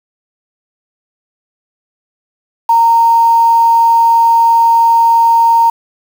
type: tone with quantisation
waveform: sine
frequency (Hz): 923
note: A#5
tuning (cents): -17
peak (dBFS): -5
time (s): 2.69-5.7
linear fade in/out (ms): 5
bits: 5
effects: none